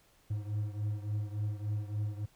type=beating tone pair; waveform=triangle; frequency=103.83 / 107.33 Hz; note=G#2 / A2; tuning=0 / -43 cents; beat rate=3.5 Hz; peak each=-32 / -36 dBFS; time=0.3-2.26 s; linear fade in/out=10 ms; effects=pink hiss -66 dBFS RMS until 2.35 s